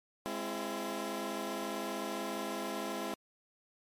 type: chord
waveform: 15% pulse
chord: Ab augmented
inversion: none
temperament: equal with one note detuned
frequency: 207.7 / 261.6 / 337.1 Hz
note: Ab3 / C4 / E4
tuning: 0 / 0 / +39 cents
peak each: -34 / -35 / -33 dBFS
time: 0.26-3.14 s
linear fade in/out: 0 ms
effects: MP3 64 kbps